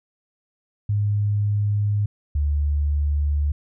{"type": "tone pair in turn", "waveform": "sine", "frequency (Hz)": [103.3, 73.04], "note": ["G#2", "D2"], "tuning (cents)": [-9, -9], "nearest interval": "tritone", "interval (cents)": 600, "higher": "first", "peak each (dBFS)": -18, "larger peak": "neither", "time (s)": [[0.89, 2.06], [2.35, 3.52]], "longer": "neither", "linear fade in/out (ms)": 5, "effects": []}